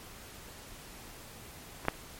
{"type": "clicks", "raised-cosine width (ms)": 0.5, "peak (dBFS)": [-24, -10], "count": 2, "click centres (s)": [1.852, 1.884], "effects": ["pink hiss -49 dBFS RMS until 2.19 s", "MP3 64 kbps"]}